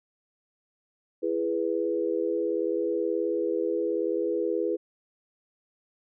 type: chord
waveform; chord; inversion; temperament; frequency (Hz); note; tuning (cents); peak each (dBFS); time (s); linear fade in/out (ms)
sine; E major; none; equal with one note detuned; 334.6 / 415.3 / 493.9; E4 / G#4 / B4; +26 / 0 / 0; -29; 1.22-4.77; 20
effects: none